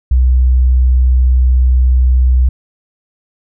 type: tone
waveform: sine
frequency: 63.1 Hz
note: B1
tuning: 38 cents sharp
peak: -6 dBFS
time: 0.11-2.49 s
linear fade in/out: 5 ms
effects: none